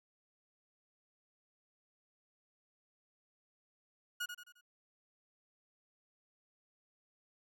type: tone with echo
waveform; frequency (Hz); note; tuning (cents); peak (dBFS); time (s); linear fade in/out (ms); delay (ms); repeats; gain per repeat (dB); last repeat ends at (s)
30% pulse; 1446; F#6; -40; -33; 4.2-4.26; 10; 88; 4; -7; 4.612
effects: none